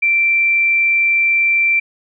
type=tone; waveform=sine; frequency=2349 Hz; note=D7; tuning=in tune; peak=-11 dBFS; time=0.02-1.8 s; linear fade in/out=10 ms; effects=none